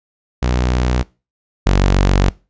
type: tone pair in turn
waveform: sawtooth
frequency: 61.74 / 47.3 Hz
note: B1 / F#1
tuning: 0 / +39 cents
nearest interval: perfect fourth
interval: 461 cents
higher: first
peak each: -10 / -6 dBFS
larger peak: second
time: 0.42-1.03 / 1.66-2.3 s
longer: second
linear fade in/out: 10 ms
effects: noise-tail reverb RT60 0.3 s tail -23 dB re dry + resampled to 16000 Hz